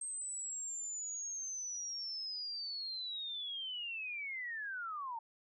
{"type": "linear sweep", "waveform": "sine", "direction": "down", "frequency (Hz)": [8372, 880], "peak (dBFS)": -39, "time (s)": [0.01, 5.19], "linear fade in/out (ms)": 5, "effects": []}